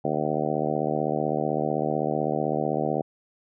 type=harmonic tone; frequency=75.8 Hz; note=D#2; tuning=45 cents flat; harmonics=2 / 3 / 4 / 5 / 6 / 7 / 8 / 9 / 10; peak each=-32 / -32 / -32 / -32 / -32 / -32 / -32 / -32 / -32 dBFS; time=0.04-3.02 s; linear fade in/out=10 ms; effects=none